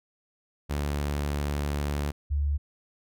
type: tone pair in turn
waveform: sawtooth / sine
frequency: 72.5 / 72.22 Hz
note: D2 / D2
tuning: -22 / -28 cents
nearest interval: unison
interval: 6 cents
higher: first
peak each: -23 dBFS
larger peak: neither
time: 0.69-2.12 / 2.3-2.58 s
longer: first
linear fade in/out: 20 ms
effects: none